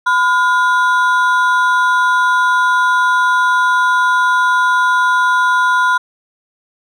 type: ring-modulated tone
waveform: triangle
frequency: 1216 Hz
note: D#6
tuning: 40 cents flat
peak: -5 dBFS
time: 0.06-5.98 s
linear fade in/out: 10 ms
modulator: 210 Hz
effects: none